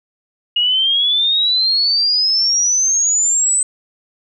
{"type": "exponential sweep", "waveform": "sine", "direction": "up", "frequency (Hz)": [2863, 8140], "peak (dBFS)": -12, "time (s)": [0.56, 3.63], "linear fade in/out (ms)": 5, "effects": []}